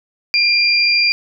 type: tone pair together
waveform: sine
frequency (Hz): 2393 / 4774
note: D7 / D8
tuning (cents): +32 / +28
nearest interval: octave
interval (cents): 1196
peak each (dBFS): -14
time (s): 0.34-1.12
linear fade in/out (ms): 0
effects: none